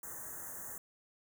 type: band-stop noise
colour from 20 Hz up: white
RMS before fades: -45 dBFS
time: 0.03-0.78 s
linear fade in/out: 2 ms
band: 1900 to 6200 Hz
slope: 96 dB/octave
effects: none